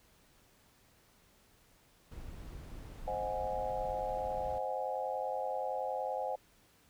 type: noise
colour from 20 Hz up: brown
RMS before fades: -46 dBFS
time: 2.11-4.59 s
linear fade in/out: 10 ms
type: chord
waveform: sine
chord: Ab dominant seventh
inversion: first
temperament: equal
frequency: 523.3 / 622.3 / 740 / 830.6 Hz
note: C5 / Eb5 / Gb5 / Ab5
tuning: 0 / 0 / 0 / 0 cents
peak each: -38 / -41 / -39 / -39 dBFS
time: 3.07-6.36 s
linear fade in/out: 10 ms
effects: pink hiss -66 dBFS RMS until 6.89 s